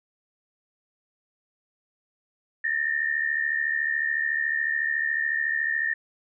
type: tone pair together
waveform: sine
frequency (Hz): 1780.1 / 1854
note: A6 / A#6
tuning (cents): +20 / -10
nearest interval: minor second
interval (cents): 70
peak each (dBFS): -26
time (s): 2.64-5.94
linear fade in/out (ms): 5
effects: none